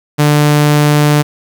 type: tone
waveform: sawtooth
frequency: 148.2 Hz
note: D3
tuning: 16 cents sharp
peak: -3 dBFS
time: 0.18-1.23 s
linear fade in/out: 20 ms
effects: 7-bit